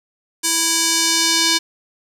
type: tone with band-pass filter sweep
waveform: square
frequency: 329.6 Hz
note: E4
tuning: in tune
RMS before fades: -17 dBFS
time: 0.43-1.59 s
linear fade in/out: 20 ms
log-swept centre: 7800 to 4800 Hz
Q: 1.5
effects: 7-bit